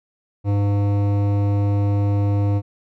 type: tone with hard clipping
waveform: triangle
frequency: 101.3 Hz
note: G#2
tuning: 43 cents flat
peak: -18 dBFS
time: 0.44-2.62 s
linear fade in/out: 50 ms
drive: 18 dB
effects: none